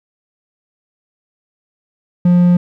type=tone; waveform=triangle; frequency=176.7 Hz; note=F3; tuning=21 cents sharp; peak=-5 dBFS; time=2.25-2.57 s; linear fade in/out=5 ms; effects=none